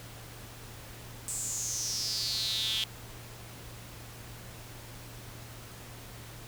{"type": "tone with high-pass filter sweep", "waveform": "sawtooth", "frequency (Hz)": 220, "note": "A3", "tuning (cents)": 0, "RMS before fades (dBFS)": -33, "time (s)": [1.28, 2.84], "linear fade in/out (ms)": 2, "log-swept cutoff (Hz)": [8100, 3200], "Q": 7.3, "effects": ["added 116 Hz sine -48 dBFS peak until 6.47 s", "pink hiss -48 dBFS RMS until 6.47 s"]}